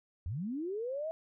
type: linear sweep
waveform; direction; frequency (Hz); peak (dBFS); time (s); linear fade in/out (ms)
sine; up; 72.6 to 659.3; -34; 0.26-1.11; 0
effects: none